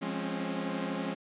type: chord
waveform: sawtooth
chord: Db major seventh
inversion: first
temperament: equal with one note detuned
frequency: 174.61 / 207.7 / 261.6 / 273.7 Hz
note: F3 / Ab3 / C4 / Db4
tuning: 0 / 0 / 0 / -22 cents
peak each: -34 / -33 / -36 / -33 dBFS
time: 0.01-1.15 s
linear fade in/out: 20 ms
effects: resampled to 8000 Hz